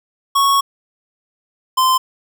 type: tone pair in turn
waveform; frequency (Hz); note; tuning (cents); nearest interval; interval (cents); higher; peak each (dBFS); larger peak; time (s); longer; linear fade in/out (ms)
square; 1107 / 1036.2; C#6 / C6; -3 / -17; minor second; 114; first; -12; neither; 0.35-0.61 / 1.77-1.98; first; 10
effects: none